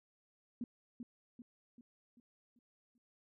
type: tone with echo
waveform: sine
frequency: 240 Hz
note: B3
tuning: 49 cents flat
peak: -37 dBFS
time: 0.61-0.64 s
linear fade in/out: 2 ms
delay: 390 ms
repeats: 6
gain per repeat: -6 dB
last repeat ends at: 2.98 s
effects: none